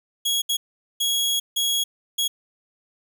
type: tone bursts at uneven times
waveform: sawtooth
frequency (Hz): 3322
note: G#7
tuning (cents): 0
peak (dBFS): -17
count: 5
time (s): 0.25-0.42 / 0.49-0.57 / 1-1.4 / 1.56-1.84 / 2.18-2.28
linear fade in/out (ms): 10
effects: none